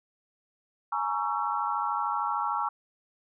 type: chord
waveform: sine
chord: A# half-diminished seventh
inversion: third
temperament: just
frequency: 839.1 / 932.3 / 1118.8 / 1342.6 Hz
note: G#5 / A#5 / C#6 / E6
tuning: +18 / 0 / +16 / +31 cents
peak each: -32 dBFS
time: 0.92-2.69 s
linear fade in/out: 5 ms
effects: none